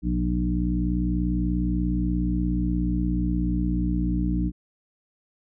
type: harmonic tone with a mistuned harmonic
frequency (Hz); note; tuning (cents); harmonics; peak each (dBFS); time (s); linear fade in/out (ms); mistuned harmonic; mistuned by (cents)
60.1; B1; -46; 1 / 2 / 3 / 4 / 5; -25 / -34 / -26 / -34 / -28; 0.02-4.52; 50; 2; +47
effects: none